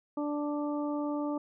harmonic tone, 293.7 Hz, D4, in tune, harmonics 1 / 2 / 3 / 4, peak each -31 / -37 / -41 / -43 dBFS, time 0.17-1.38 s, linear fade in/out 5 ms, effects none

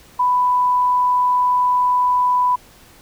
sine tone, 993 Hz, B5, 9 cents sharp, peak -13 dBFS, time 0.19-2.56 s, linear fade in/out 10 ms, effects pink hiss -47 dBFS RMS until 3.01 s

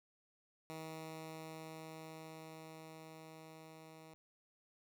10% pulse tone with level ramp, 159.3 Hz, D#3, 41 cents sharp, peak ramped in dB -37 to -47 dBFS, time 0.7-4.14 s, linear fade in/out 0 ms, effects none

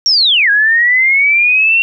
sine linear two-way sweep, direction down then up, 5660 to 1627 to 2749 Hz, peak -7 dBFS, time 0.06-1.82 s, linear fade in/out 0 ms, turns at 0.5 s, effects none

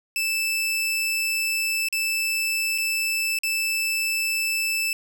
sawtooth tone with dropouts, 2637 Hz, E7, in tune, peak -19 dBFS, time 0.16-4.93 s, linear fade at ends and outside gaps 1 ms, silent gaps 1.886-1.926 / 2.779-2.783 / 3.388-3.434 s, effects none

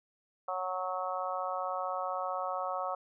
harmonic tone, 184.4 Hz, F#3, 6 cents flat, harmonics 3 / 4 / 5 / 6 / 7, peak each -38 / -37 / -42 / -38 / -39 dBFS, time 0.48-2.95 s, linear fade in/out 5 ms, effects none

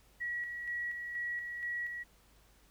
sine tone with tremolo, 1922 Hz, B6, 48 cents flat, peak -34 dBFS, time 0.2-2.04 s, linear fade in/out 20 ms, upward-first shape square, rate 2.1 Hz, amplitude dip 40%, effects added 50 Hz sine -65 dBFS peak until 2.7 s + pink hiss -66 dBFS RMS until 2.7 s

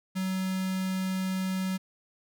square tone with notch filter, 188.1 Hz, F#3, 29 cents sharp, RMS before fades -30 dBFS, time 0.15-1.78 s, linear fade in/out 20 ms, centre 670 Hz, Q 1, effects none

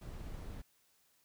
brown noise, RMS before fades -45 dBFS, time 0.01-0.62 s, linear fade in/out 10 ms, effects white hiss -72 dBFS RMS until 1.24 s

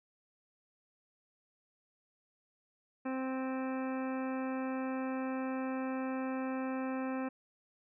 harmonic tone, 261.6 Hz, C4, in tune, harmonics 1 / 2 / 3 / 4 / 5 / 6 / 7 / 9 / 10, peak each -35 / -41 / -45 / -47 / -49 / -51 / -52 / -54 / -55 dBFS, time 3.05-7.29 s, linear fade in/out 10 ms, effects none

